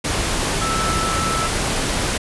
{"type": "tone in noise", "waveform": "sine", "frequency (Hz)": 1318.5, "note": "E6", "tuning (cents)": 0, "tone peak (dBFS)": -22, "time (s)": [0.61, 1.48], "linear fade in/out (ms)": 10, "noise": "pink", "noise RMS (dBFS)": -21, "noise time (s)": [0.04, 2.18], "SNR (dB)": -4, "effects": ["resampled to 24000 Hz"]}